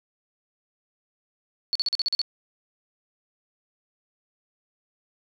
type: tone bursts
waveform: sine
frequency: 4438 Hz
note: C#8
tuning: 1 cent sharp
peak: -21 dBFS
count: 8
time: 1.73-2.216 s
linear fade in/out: 0 ms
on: 24 ms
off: 42 ms
effects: none